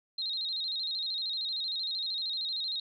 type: tone with vibrato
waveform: sine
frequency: 3951 Hz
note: B7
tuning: in tune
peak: -31 dBFS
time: 0.18-2.8 s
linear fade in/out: 5 ms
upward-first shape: square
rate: 13 Hz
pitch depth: 83 cents each way
effects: none

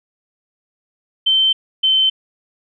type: tone pair in turn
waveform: sine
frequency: 3099 / 3082 Hz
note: G7 / G7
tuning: -21 / -30 cents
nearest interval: unison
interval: 9 cents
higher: first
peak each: -11 dBFS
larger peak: neither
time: 1.26-1.53 / 1.83-2.1 s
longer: neither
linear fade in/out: 10 ms
effects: none

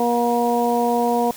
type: harmonic tone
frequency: 238.3 Hz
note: A#3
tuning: 38 cents sharp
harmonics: 1 / 2 / 3 / 4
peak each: -22 / -21 / -21 / -24 dBFS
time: 0-1.31 s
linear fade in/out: 2 ms
effects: white hiss -39 dBFS RMS until 1.36 s

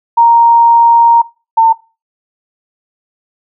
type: tone pair in turn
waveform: sine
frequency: 932.3 / 903.1 Hz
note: A#5 / A5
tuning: 0 / +45 cents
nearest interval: minor second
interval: 55 cents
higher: first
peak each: -3 dBFS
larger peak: neither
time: 0.17-1.22 / 1.57-1.73 s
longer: first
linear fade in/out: 10 ms
effects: noise-tail reverb RT60 0.3 s tail -20 dB re dry

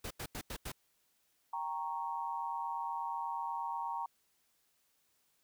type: noise bursts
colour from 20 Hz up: pink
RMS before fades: -42 dBFS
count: 5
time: 0.04-0.719 s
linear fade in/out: 5 ms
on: 67 ms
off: 86 ms
type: chord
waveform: sine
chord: G diminished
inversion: none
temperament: equal with one note detuned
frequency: 784 / 932.3 / 1104.3 Hz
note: G5 / Bb5 / Db6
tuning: 0 / 0 / -7 cents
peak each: -43 / -37 / -43 dBFS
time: 1.53-4.06 s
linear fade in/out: 5 ms
effects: white hiss -75 dBFS RMS until 5.43 s

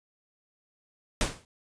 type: noise with exponential decay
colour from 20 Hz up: pink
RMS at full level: -23 dBFS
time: 1.21-1.45 s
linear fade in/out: 1 ms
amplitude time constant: 51 ms
effects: resampled to 22050 Hz

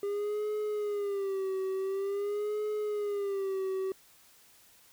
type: tone with vibrato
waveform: triangle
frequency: 401.6 Hz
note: G4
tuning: 42 cents sharp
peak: -28 dBFS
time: 0.03-3.92 s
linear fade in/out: 2 ms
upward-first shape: sine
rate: 0.47 Hz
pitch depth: 93 cents each way
effects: white hiss -60 dBFS RMS until 4.92 s

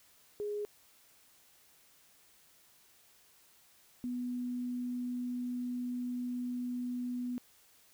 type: tone pair in turn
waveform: sine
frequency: 415.3 / 246.5 Hz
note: G#4 / B3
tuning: 0 / -3 cents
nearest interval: major sixth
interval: 903 cents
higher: first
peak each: -34 / -34 dBFS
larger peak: neither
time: 0.4-0.65 / 4.04-7.38 s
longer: second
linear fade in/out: 0 ms
effects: white hiss -64 dBFS RMS until 7.93 s

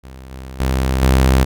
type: tone with level steps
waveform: sawtooth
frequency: 65.41 Hz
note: C2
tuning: in tune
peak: -30 / -26 / -11 / -6 dBFS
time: 0.03-1.45 s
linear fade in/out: 20 ms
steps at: 0.31 / 0.6 / 1.02 s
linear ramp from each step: 5 ms
effects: none

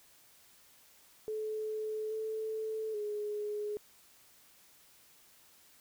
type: tone with pitch steps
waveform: sine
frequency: 432.3 / 438 / 418.3 Hz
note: A4 / A4 / G#4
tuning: -31 / -8 / +12 cents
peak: -34 dBFS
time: 1.28-3.77 s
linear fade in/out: 0 ms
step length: 830 ms
effects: white hiss -62 dBFS RMS until 5.8 s

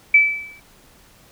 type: tone with exponential decay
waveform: sine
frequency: 2311 Hz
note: D7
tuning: 28 cents flat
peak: -6 dBFS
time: 0.14-0.6 s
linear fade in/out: 5 ms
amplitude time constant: 100 ms
effects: pink hiss -51 dBFS RMS until 1.31 s

